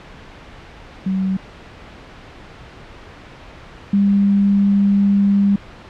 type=tone pair in turn; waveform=sine; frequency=190 / 199.85 Hz; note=F#3 / G3; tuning=+46 / +34 cents; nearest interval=minor second; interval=88 cents; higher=second; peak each=-16 / -11 dBFS; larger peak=second; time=1.06-1.37 / 3.93-5.56 s; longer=second; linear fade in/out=5 ms; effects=pink hiss -39 dBFS RMS until 5.89 s + low-pass 3000 Hz 12 dB/octave